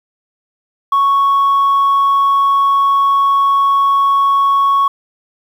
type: tone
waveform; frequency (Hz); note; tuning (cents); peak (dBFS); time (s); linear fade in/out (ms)
sine; 1108.7; C#6; 0; -7; 0.92-4.88; 5
effects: tanh soft clip ceiling -7 dBFS + 7-bit